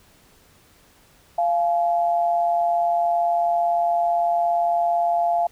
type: tone pair together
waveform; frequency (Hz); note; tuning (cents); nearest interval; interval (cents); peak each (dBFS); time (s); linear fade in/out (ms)
sine; 692.3 / 850; F5 / G#5; -15 / +40; major third; 355; -18 / -26; 1.38-5.47; 5
effects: pink hiss -55 dBFS RMS until 5.51 s